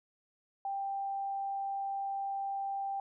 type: tone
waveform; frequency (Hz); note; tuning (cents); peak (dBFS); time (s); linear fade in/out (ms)
sine; 788; G5; +9; -33; 0.65-3; 2
effects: none